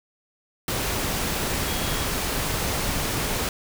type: tone in noise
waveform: sine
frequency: 3302 Hz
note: G#7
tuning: 11 cents flat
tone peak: -37 dBFS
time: 1.67-2.05 s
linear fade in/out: 2 ms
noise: pink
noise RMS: -26 dBFS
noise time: 0.68-3.49 s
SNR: -14 dB
effects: none